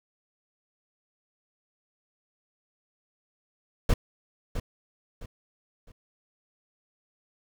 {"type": "noise with echo", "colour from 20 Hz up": "brown", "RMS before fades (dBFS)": -20, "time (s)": [3.89, 3.94], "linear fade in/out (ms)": 5, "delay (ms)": 660, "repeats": 3, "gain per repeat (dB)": -10, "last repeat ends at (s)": 5.92, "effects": []}